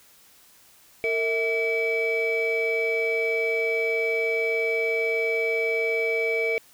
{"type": "tone cluster", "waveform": "sine", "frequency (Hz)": [455.4, 649, 2294], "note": ["A#4", "E5", "D7"], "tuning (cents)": [-40, -27, -41], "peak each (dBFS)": [-24, -30, -24], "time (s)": [1.04, 6.58], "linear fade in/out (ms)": 0, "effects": ["tanh soft clip ceiling -16 dBFS", "white hiss -55 dBFS RMS until 6.73 s"]}